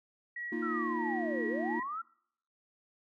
sine tone with tremolo, 1919 Hz, A#6, 50 cents sharp, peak -36 dBFS, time 0.36-1.83 s, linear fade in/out 5 ms, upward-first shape sine, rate 3 Hz, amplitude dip 40%
triangle chord, Bb suspended fourth, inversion none, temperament equal with one note detuned, 233.1 / 314.2 / 349.2 Hz, Bb3 / Eb4 / F4, 0 / +17 / 0 cents, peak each -35 / -35 / -35 dBFS, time 0.52-1.8 s, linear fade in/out 5 ms
sine linear two-way sweep, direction down then up, 1384 to 406.9 to 1384 Hz, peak -35 dBFS, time 0.62-2.02 s, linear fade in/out 10 ms, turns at 1.47 s
effects noise-tail reverb RT60 0.7 s tail -25 dB re dry

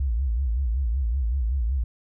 sine tone with vibrato, 61.74 Hz, B1, in tune, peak -21 dBFS, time 0-1.84 s, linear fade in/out 5 ms, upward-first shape sine, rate 5.3 Hz, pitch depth 210 cents each way, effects none

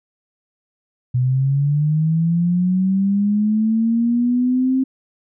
sine linear sweep, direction up, 123.47 to 264.8 Hz, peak -14 dBFS, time 1.14-4.84 s, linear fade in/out 10 ms, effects none

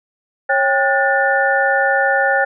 sine tone cluster, 548 / 793 / 1450 / 1774 Hz, C#5 / G5 / F#6 / A6, -20 / +20 / -35 / +14 cents, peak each -18 dBFS, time 0.49-2.45 s, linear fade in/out 10 ms, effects none

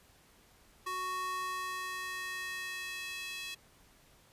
square tone with high-pass filter sweep, 370 Hz, F#4, in tune, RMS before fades -39 dBFS, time 0.86-3.55 s, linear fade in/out 10 ms, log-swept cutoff 900 to 2900 Hz, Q 2.3, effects pink hiss -63 dBFS RMS until 4.32 s + resampled to 32000 Hz

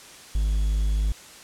triangle tone with quantisation, 51.91 Hz, G#1, in tune, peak -18 dBFS, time 0.35-1.12 s, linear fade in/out 0 ms, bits 8, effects white hiss -45 dBFS RMS until 1.43 s + low-pass 9000 Hz 12 dB/octave

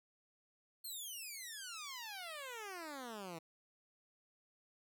10% pulse exponential sweep, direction down, 4319 to 158.6 Hz, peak -37 dBFS, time 0.84-3.39 s, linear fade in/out 10 ms, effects none

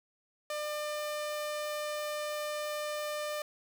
sawtooth tone, 599 Hz, D5, 34 cents sharp, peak -30 dBFS, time 0.5-3.42 s, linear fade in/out 2 ms, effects none

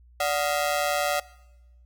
sawtooth ring-modulated tone, 659.3 Hz, E5, in tune, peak -16 dBFS, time 0.2-1.2 s, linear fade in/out 5 ms, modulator 75.4 Hz, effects noise-tail reverb RT60 1.0 s tail -22 dB re dry + added 60 Hz sine -51 dBFS peak until 1.85 s

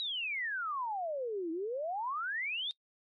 sine exponential two-way sweep, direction down then up, 3951 to 316 to 3716 Hz, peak -33 dBFS, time 0-2.71 s, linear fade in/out 0 ms, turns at 1.51 s, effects noise-tail reverb RT60 0.1 s tail -22 dB re dry + MP3 48 kbps

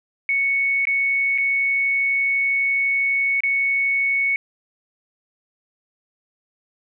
sine tone with dropouts, 2217 Hz, C#7, in tune, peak -17 dBFS, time 0.29-4.36 s, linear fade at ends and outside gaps 1 ms, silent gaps 0.853-0.871 / 1.378-1.383 / 3.405-3.435 s, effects none

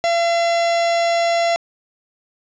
45% pulse tone, 680 Hz, F5, 46 cents flat, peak -15 dBFS, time 0.04-1.56 s, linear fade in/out 0 ms, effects resampled to 16000 Hz + 9-bit

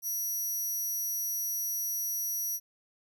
5% pulse tone, 5800 Hz, F#8, 35 cents flat, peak -25 dBFS, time 0.02-2.6 s, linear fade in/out 50 ms, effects none

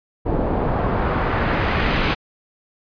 pink noise with low-pass filter sweep, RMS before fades -20 dBFS, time 0.25-2.15 s, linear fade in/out 20 ms, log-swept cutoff 620 to 3100 Hz, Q 1.1, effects resampled to 11025 Hz

